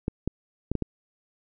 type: clicks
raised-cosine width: 3 ms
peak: -13 dBFS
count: 5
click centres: 0.081 / 0.276 / 0.716 / 0.753 / 0.823 s
effects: none